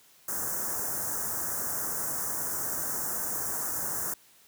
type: band-stop noise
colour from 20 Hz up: white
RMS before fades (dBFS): -32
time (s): 0.28-4.14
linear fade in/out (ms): 5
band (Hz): 1700 to 5900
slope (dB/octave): 48
effects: white hiss -59 dBFS RMS until 4.47 s + high-pass 60 Hz 12 dB/octave